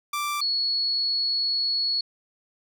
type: tone pair in turn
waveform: sawtooth / sine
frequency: 1174.7 / 4371 Hz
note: D6 / C#8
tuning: 0 / -25 cents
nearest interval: octave + major seventh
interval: 2275 cents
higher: second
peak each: -22 / -22 dBFS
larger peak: neither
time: 0.13-0.41 / 0.41-2.01 s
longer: second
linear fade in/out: 5 ms
effects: none